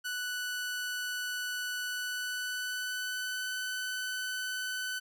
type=tone with pitch glide; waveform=sawtooth; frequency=1484 to 1506.5 Hz; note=F#6 to F#6; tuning=+5 to +31 cents; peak=-30 dBFS; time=0.04-5 s; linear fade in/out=20 ms; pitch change=+26 cents; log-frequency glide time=1.84-3.53 s; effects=none